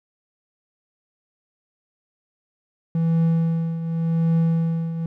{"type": "tone with tremolo", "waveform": "triangle", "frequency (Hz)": 164.81, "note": "E3", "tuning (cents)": 0, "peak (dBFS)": -13, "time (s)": [2.95, 5.06], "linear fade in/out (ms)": 2, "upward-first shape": "triangle", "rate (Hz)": 0.88, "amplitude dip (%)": 70, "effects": []}